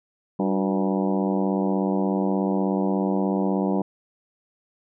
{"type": "harmonic tone with a mistuned harmonic", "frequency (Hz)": 96.6, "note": "G2", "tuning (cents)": -25, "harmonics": [2, 3, 4, 5, 6, 7, 8, 9, 10], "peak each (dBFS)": [-23, -27, -29, -31, -33, -34, -35, -36, -37], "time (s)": [0.39, 3.82], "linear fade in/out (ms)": 5, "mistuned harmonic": 4, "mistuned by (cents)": -81, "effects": []}